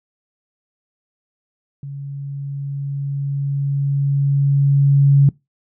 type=tone with level ramp; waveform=sine; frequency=140 Hz; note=C#3; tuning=18 cents sharp; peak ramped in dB=-27 to -7 dBFS; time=1.83-5.29 s; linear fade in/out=2 ms; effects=noise-tail reverb RT60 0.2 s tail -23 dB re dry